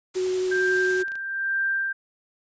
white noise, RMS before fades -37 dBFS, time 0.14-1.03 s, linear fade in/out 10 ms
sine tone with vibrato, 370 Hz, F#4, in tune, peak -22 dBFS, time 0.15-1.04 s, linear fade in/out 20 ms, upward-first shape triangle, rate 11 Hz, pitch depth 10 cents each way
sine tone with tremolo, 1580 Hz, G6, 13 cents sharp, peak -21 dBFS, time 0.51-1.93 s, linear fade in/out 10 ms, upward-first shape sine, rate 1.1 Hz, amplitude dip 60%
clicks, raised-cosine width 0.2 ms, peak -28 dBFS, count 7, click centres 0.565 / 0.716 / 0.768 / 0.85 / 1.082 / 1.119 / 1.155 s
effects resampled to 16000 Hz

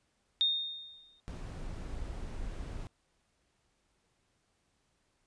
sine tone with exponential decay, 3673 Hz, A#7, 26 cents flat, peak -23 dBFS, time 0.41-1.2 s, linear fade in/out 0 ms, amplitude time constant 170 ms
brown noise, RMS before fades -40 dBFS, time 1.28-2.87 s, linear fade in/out 0 ms
effects pink hiss -75 dBFS RMS until 5.26 s + resampled to 22050 Hz

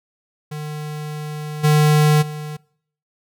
square tone with level steps, 151.1 Hz, D3, 50 cents sharp, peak -27 / -12 / -28 dBFS, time 0.51-2.57 s, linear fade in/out 10 ms, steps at 1.63 / 2.21 s, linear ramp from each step 20 ms, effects noise-tail reverb RT60 0.6 s tail -22 dB re dry

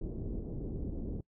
pink low-pass noise, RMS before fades -38 dBFS, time 0.01-1.21 s, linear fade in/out 5 ms, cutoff 410 Hz, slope 24 dB/octave, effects noise-tail reverb RT60 0.1 s tail -23 dB re dry

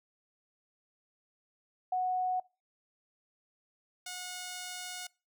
sine / 5% pulse tone pair in turn, 737 / 726 Hz, F#5 / F#5, -7 / -33 cents, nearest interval unison, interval 26 cents, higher first, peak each -28 dBFS, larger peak neither, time 1.92-2.4 / 4.06-5.07 s, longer second, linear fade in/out 5 ms, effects noise-tail reverb RT60 0.3 s tail -24 dB re dry

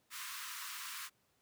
pink high-pass noise, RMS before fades -45 dBFS, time 0.1-1.1 s, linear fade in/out 50 ms, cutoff 1000 Hz, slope 96 dB/octave, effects pink hiss -75 dBFS RMS until 1.41 s + high-pass 100 Hz 12 dB/octave

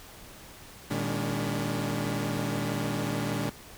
sawtooth tone cluster, 116.8 / 153.6 / 202.5 / 285.5 Hz, A#2 / D#3 / G#3 / D4, +4 / -22 / -43 / -49 cents, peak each -30 dBFS, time 0.9-3.5 s, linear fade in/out 10 ms, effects pink hiss -48 dBFS RMS until 3.77 s

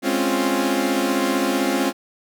sawtooth chord, Db major seventh, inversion second, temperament equal, 207.7 / 261.6 / 277.2 / 349.2 Hz, Ab3 / C4 / Db4 / F4, 0 / 0 / 0 / 0 cents, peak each -23 / -19 / -20 / -20 dBFS, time 0.02-1.93 s, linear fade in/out 50 ms, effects none

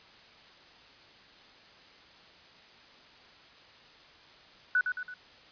sine tone with echo, 1484 Hz, F#6, 5 cents sharp, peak -22 dBFS, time 4.75-4.81 s, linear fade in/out 2 ms, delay 110 ms, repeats 3, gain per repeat -6 dB, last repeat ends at 5.14 s, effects white hiss -55 dBFS RMS until 5.51 s + resampled to 11025 Hz

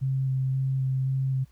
sine tone with vibrato, 132.6 Hz, C3, 23 cents sharp, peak -23 dBFS, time 0.01-1.45 s, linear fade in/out 20 ms, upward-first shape square, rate 1.9 Hz, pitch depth 10 cents each way, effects added 60 Hz sine -56 dBFS peak until 1.51 s + pink hiss -66 dBFS RMS until 1.51 s

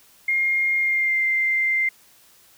sine tone with pitch glide, 2129 to 2090 Hz, C7 to C7, +30 to -2 cents, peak -18 dBFS, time 0.28-1.89 s, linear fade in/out 5 ms, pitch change -32 cents, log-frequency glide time 0.78-1.25 s, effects white hiss -54 dBFS RMS until 2.57 s

